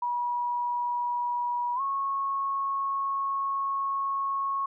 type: tone with pitch glide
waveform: sine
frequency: 967 to 1098 Hz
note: B5 to C#6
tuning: -37 to -17 cents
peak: -26 dBFS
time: 0.02-4.66 s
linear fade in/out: 5 ms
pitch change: +220 cents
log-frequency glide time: 1.75-1.81 s
effects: none